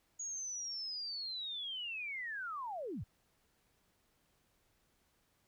sine linear sweep, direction down, 6740 to 60.8 Hz, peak -39 dBFS, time 0.19-3.04 s, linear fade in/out 10 ms, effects pink hiss -75 dBFS RMS until 5.47 s

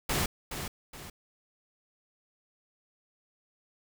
pink noise with echo, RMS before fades -29 dBFS, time 0.09-0.26 s, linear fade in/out 5 ms, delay 420 ms, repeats 2, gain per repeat -8 dB, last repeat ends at 1.1 s, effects none

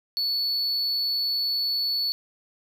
triangle tone, 4435 Hz, C#8, in tune, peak -22 dBFS, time 0.17-2.12 s, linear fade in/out 0 ms, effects none

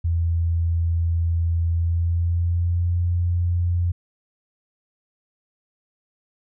sine tone with pitch glide, 83.9 to 87.31 Hz, E2 to F2, +31 to 0 cents, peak -18 dBFS, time 0.04-3.92 s, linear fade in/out 10 ms, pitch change +69 cents, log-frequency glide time 1.71-2.96 s, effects none

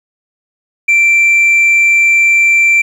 sine tone, 2349 Hz, D7, in tune, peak -3 dBFS, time 0.88-2.82 s, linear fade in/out 10 ms, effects tanh soft clip ceiling -5 dBFS + 7-bit

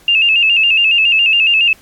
sine tone with vibrato, 2700 Hz, E7, 41 cents sharp, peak -8 dBFS, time 0.08-1.73 s, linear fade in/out 2 ms, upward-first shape square, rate 7.2 Hz, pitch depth 62 cents each way, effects pink hiss -46 dBFS RMS until 1.81 s + AAC 64 kbps

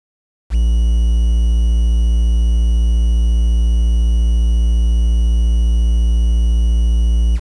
triangle tone with quantisation, 57.2 Hz, A#1, 32 cents flat, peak -8 dBFS, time 0.5-7.4 s, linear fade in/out 50 ms, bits 6, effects resampled to 24000 Hz

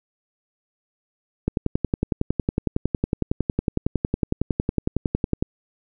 click train, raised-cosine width 3 ms, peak -7 dBFS, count 44, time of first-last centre 1.48-5.425 s, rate 10.9 Hz, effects none

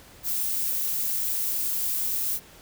violet noise, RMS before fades -27 dBFS, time 0.23-2.4 s, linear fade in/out 50 ms, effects pink hiss -50 dBFS RMS until 2.61 s

